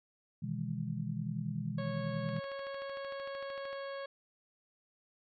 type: chord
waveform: sine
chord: E major seventh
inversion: second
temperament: just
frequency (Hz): 123.61 / 154.51 / 164.81 / 206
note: B2 / D#3 / E3 / G#3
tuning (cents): +2 / -12 / 0 / -14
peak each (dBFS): -40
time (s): 0.42-2.4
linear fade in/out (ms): 10
type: harmonic tone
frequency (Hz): 551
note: C#5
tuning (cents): -11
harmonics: 1 / 2 / 3 / 4 / 5 / 6 / 7 / 8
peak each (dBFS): -40 / -47 / -49 / -56 / -61 / -55 / -64 / -58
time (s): 1.78-4.06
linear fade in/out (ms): 5
type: click train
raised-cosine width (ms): 0.3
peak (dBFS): -34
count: 20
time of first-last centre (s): 2.29-3.729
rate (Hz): 13.2
effects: none